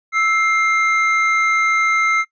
triangle tone pair together, 1316.4 / 2109 Hz, E6 / C7, -3 / +13 cents, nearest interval minor sixth, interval 816 cents, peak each -15 dBFS, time 0.12-2.25 s, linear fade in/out 50 ms, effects noise-tail reverb RT60 0.1 s tail -21 dB re dry + resampled to 16000 Hz

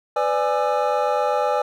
triangle tone cluster, 502 / 590 / 830 / 1205 / 1321 Hz, B4 / D5 / G#5 / D6 / E6, +28 / +8 / -1 / +44 / +3 cents, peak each -22 / -21 / -21 / -28 / -27 dBFS, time 0.16-1.62 s, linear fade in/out 5 ms, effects none

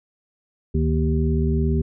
harmonic tone with a mistuned harmonic, 77.78 Hz, D#2, in tune, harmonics 1 / 2 / 3 / 5, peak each -20 / -23 / -25 / -27 dBFS, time 0.74-1.82 s, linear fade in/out 10 ms, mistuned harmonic 1, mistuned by -100 cents, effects none

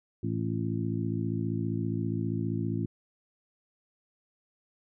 harmonic tone with a mistuned harmonic, 55 Hz, A1, in tune, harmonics 2 / 3 / 4 / 5 / 6, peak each -32 / -34 / -35 / -36 / -37 dBFS, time 0.23-2.86 s, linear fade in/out 5 ms, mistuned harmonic 6, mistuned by +57 cents, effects none

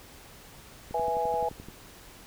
click train, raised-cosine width 3 ms, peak -29 dBFS, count 10, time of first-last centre 0.91-1.686 s, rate 11.6 Hz
sine chord, E major, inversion second, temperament equal with one note detuned, 490.8 / 659.3 / 830.6 Hz, B4 / E5 / G#5, -11 / 0 / 0 cents, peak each -31 / -32 / -28 dBFS, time 0.94-1.49 s, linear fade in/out 5 ms
effects pink hiss -50 dBFS RMS until 2.26 s

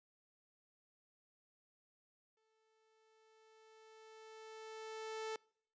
sawtooth tone with exponential growth, 440 Hz, A4, in tune, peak -36 dBFS, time 2.37-5.36 s, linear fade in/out 2 ms, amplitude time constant 650 ms, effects noise-tail reverb RT60 0.6 s tail -26 dB re dry + resampled to 16000 Hz

